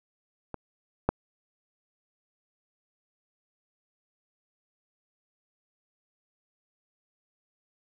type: clicks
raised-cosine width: 1 ms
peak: -21 / -8 dBFS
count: 2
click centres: 0.543 / 1.09 s
effects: none